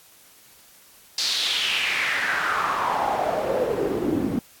pink noise with band-pass filter sweep, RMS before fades -24 dBFS, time 1.18-4.39 s, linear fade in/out 2 ms, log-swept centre 4700 to 240 Hz, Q 4.4, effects white hiss -52 dBFS RMS until 4.6 s + AAC 64 kbps

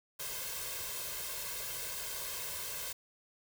white noise with comb filter, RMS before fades -40 dBFS, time 0.19-2.93 s, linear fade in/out 10 ms, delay 1.9 ms, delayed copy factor +0.8, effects none

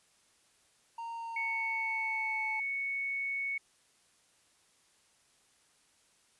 triangle tone with pitch glide, 924 to 874.7 Hz, A#5 to A5, -16 to -10 cents, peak -36 dBFS, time 0.98-2.6 s, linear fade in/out 5 ms, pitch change -94 cents, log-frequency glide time 1.14-2.43 s
sine tone, 2217 Hz, C#7, in tune, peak -32 dBFS, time 1.36-3.58 s, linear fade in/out 5 ms
effects white hiss -68 dBFS RMS until 6.39 s + resampled to 24000 Hz

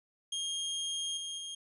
sawtooth tone with level steps, 3233 Hz, G#7, 47 cents flat, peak -30 / -34 / -36 dBFS, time 0.32-1.55 s, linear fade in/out 5 ms, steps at 1.17 / 1.38 s, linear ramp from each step 5 ms, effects resampled to 24000 Hz

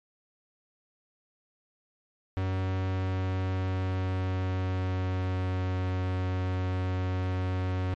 45% pulse tone with pitch glide, 94.1 to 92.43 Hz, F#2 to F#2, +30 to -1 cents, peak -27 dBFS, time 2.37-7.94 s, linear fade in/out 0 ms, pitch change -31 cents, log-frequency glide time 2.59-5.81 s, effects low-pass 3000 Hz 12 dB/octave + MP3 64 kbps

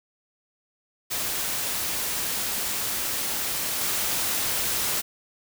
white noise with level steps, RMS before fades -28 / -26 dBFS, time 1.1-5.02 s, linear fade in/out 20 ms, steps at 3.81 s, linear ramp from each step 2 ms, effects none

